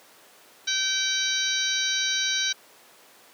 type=harmonic tone with a mistuned harmonic; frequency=772 Hz; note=G5; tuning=27 cents flat; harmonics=2 / 3 / 4 / 5 / 6 / 7 / 8; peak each=-30 / -34 / -32 / -27 / -33 / -30 / -37 dBFS; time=0.67-2.53 s; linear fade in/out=10 ms; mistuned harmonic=7; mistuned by=+91 cents; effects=pink hiss -52 dBFS RMS until 3.33 s + high-pass 400 Hz 12 dB/octave